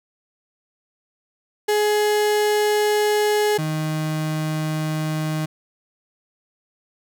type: tone pair in turn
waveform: 35% pulse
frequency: 420 / 155.7 Hz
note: G#4 / D#3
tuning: +19 / +2 cents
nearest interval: octave + perfect fourth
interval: 1717 cents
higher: first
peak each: -15 / -20 dBFS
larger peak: first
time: 1.68-3.58 / 3.58-5.46 s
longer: first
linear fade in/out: 10 ms
effects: none